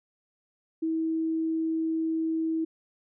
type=tone; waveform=sine; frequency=322.7 Hz; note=E4; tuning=37 cents flat; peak=-25 dBFS; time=0.82-2.65 s; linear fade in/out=10 ms; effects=none